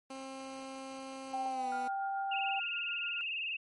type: tone with pitch glide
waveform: 15% pulse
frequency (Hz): 266.6 to 247.3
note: C4 to B3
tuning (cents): +33 to +3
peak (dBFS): -36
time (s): 0.1-1.88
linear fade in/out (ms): 5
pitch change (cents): -130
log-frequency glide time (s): 1.48-1.7
type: tone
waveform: sine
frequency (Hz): 784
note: G5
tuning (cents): 0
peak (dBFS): -33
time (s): 1.33-2.6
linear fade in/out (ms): 10
type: tone with tremolo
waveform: sine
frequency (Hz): 1412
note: F6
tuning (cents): +19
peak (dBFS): -40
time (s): 1.72-3.21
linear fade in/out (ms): 0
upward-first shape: sine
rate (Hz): 6.9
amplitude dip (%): 55
type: tone with vibrato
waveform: sine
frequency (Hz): 2683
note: E7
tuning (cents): +30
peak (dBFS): -34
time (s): 2.31-3.57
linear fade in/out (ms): 10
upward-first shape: sine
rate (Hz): 20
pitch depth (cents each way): 97
effects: MP3 48 kbps